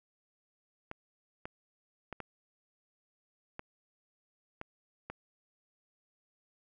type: clicks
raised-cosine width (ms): 0.5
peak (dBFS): -25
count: 7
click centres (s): 0.914 / 1.455 / 2.127 / 2.203 / 3.594 / 4.614 / 5.1
effects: none